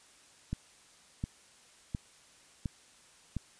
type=click train; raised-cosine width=5 ms; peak=-21 dBFS; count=5; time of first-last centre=0.53-3.367 s; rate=1.41 Hz; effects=white hiss -60 dBFS RMS until 3.59 s + resampled to 22050 Hz